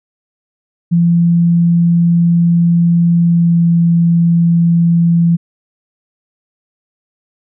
sine tone with pitch glide, 170.5 to 169.22 Hz, F3 to E3, -41 to +46 cents, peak -7 dBFS, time 0.91-5.37 s, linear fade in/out 20 ms, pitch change -13 cents, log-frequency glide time 3.21-3.63 s, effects none

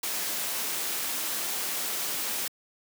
white noise, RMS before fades -31 dBFS, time 0.03-2.48 s, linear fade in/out 5 ms, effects high-pass 200 Hz 12 dB/octave

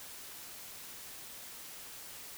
silence, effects white hiss -48 dBFS RMS until 2.37 s

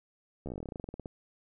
slowing click train, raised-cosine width 2 ms, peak -26 dBFS, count 20, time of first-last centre 0.46-1.058 s, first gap 13 ms, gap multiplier 1.09, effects none

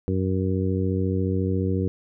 harmonic tone, 94.2 Hz, F#2, 32 cents sharp, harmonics 1 / 2 / 3 / 4 / 5, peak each -24 / -27 / -29 / -30 / -31 dBFS, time 0.08-1.88 s, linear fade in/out 0 ms, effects none

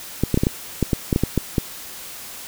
clicks, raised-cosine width 3 ms, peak -4 dBFS, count 12, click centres 0.236 / 0.343 / 0.375 / 0.435 / 0.469 / 0.827 / 0.932 / 1.128 / 1.161 / 1.236 / 1.377 / 1.582 s, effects white hiss -36 dBFS RMS until 2.47 s

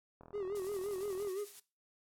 click train, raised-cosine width 1 ms, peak -39 dBFS, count 45, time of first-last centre 0.21-1.273 s, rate 41.4 Hz
triangle tone with vibrato, 392 Hz, G4, in tune, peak -34 dBFS, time 0.33-1.45 s, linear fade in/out 20 ms, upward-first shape sine, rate 5.8 Hz, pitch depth 110 cents each way
blue noise with tremolo, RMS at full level -49 dBFS, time 0.55-1.6 s, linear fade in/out 5 ms, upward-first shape sine, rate 11 Hz, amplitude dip 40%
effects noise-tail reverb RT60 0.3 s tail -18 dB re dry + low-pass 12000 Hz 12 dB/octave

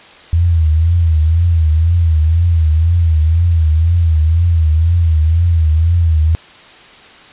sine tone with vibrato, 81.9 Hz, E2, 11 cents flat, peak -8 dBFS, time 0.33-6.35 s, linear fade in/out 0 ms, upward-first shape triangle, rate 2 Hz, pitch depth 110 cents each way, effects white hiss -39 dBFS RMS until 7.32 s + resampled to 8000 Hz

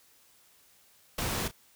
pink noise with echo, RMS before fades -32 dBFS, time 1.18-1.48 s, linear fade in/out 5 ms, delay 34 ms, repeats 1, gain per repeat -14 dB, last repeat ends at 1.514 s, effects white hiss -62 dBFS RMS until 1.75 s

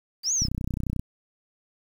sine linear two-way sweep, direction up then down, 4500 to 6770 to 4934 Hz, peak -22 dBFS, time 0.23-0.48 s, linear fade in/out 50 ms, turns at 0.33 s
click train, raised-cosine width 5 ms, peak -16 dBFS, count 19, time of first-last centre 0.42-0.995 s, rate 31.3 Hz
effects 8-bit

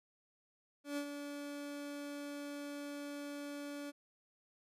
30% pulse tone with ADSR envelope, 287.8 Hz, D4, 35 cents flat, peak -33 dBFS, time 0.84-3.92 s, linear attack 130 ms, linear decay 78 ms, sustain -7 dB, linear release 28 ms, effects resampled to 32000 Hz

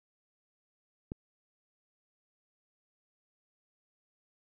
click, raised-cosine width 3 ms, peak -24 dBFS, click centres 1.119 s, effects none

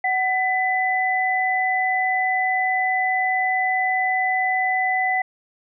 sine tone pair together, 749.2 / 2000 Hz, F#5 / B6, +21 / +21 cents, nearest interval octave + perfect fourth, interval 1700 cents, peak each -21 dBFS, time 0.04-5.22 s, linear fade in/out 5 ms, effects none

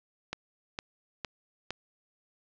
click train, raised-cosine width 0.2 ms, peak -16 dBFS, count 4, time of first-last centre 0.33-1.706 s, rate 2.18 Hz, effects low-pass 5000 Hz 12 dB/octave

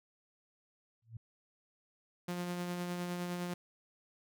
sine tone with exponential growth, 114.2 Hz, A#2, 35 cents flat, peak -39 dBFS, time 1.02-1.17 s, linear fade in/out 5 ms, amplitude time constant 31 ms
sawtooth tone with tremolo, 176.7 Hz, F3, 21 cents sharp, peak -31 dBFS, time 2.28-3.54 s, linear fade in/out 5 ms, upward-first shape triangle, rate 9.8 Hz, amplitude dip 35%
effects none

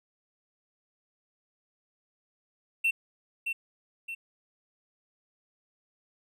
triangle tone with echo, 2700 Hz, E7, 41 cents sharp, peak -21 dBFS, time 2.84-2.91 s, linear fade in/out 10 ms, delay 620 ms, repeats 2, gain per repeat -6 dB, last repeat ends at 4.15 s, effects none

